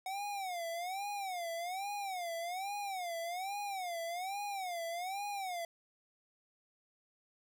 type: tone with vibrato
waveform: square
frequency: 740 Hz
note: F#5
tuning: in tune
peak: -38 dBFS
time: 0.06-5.65 s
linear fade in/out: 2 ms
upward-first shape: sine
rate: 1.2 Hz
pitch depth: 180 cents each way
effects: none